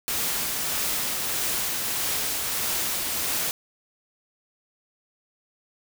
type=noise with tremolo; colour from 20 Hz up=white; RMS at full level=-26 dBFS; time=0.08-3.51 s; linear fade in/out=0 ms; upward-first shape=triangle; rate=1.6 Hz; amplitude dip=25%; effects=none